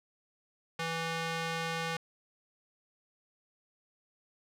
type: tone with band-pass filter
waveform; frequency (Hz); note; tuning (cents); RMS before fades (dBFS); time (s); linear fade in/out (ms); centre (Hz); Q
square; 164.81; E3; 0; -35; 0.79-1.97; 5; 2200; 0.58
effects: none